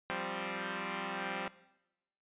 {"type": "chord", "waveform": "5% pulse", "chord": "F suspended second", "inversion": "none", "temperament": "equal", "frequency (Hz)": [174.61, 196, 261.6], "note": ["F3", "G3", "C4"], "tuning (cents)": [0, 0, 0], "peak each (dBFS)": [-30, -28, -30], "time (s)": [0.1, 1.48], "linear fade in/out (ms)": 0, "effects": ["noise-tail reverb RT60 0.9 s tail -18 dB re dry", "resampled to 8000 Hz"]}